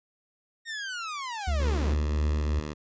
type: linear sweep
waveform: sawtooth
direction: down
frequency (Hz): 1864.7 to 67.9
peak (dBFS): -29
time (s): 0.65-1.97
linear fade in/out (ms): 50
type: noise with exponential decay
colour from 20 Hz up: violet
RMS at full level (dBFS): -37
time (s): 1.41-1.82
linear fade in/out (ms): 1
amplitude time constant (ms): 88
type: tone with pitch glide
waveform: triangle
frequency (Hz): 71.2 to 72.61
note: C#2 to D2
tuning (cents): +47 to -19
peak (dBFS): -22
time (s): 1.47-2.6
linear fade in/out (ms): 10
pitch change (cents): +34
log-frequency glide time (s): 1.71-2.16
type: tone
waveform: 10% pulse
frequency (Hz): 75.4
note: D2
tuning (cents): +46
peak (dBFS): -25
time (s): 1.59-2.74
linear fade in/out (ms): 20
effects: resampled to 16000 Hz